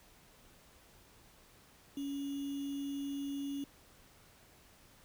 sine tone with sample-and-hold, 280 Hz, C#4, 18 cents sharp, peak -36 dBFS, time 1.97-3.64 s, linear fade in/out 2 ms, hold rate 3150 Hz, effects pink hiss -62 dBFS RMS until 5.04 s

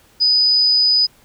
sine tone, 4981 Hz, D#8, 1 cent sharp, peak -11 dBFS, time 0.2-1.07 s, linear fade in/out 20 ms, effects pink hiss -52 dBFS RMS until 1.24 s

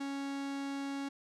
45% pulse tone, 277.2 Hz, C#4, in tune, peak -36 dBFS, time 0-1.09 s, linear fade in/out 10 ms, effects low-pass 7000 Hz 12 dB/octave

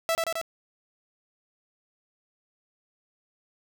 sawtooth tone with echo, 659.3 Hz, E5, in tune, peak -19 dBFS, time 0.09-0.15 s, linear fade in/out 0 ms, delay 88 ms, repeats 3, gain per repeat -2 dB, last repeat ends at 0.414 s, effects none

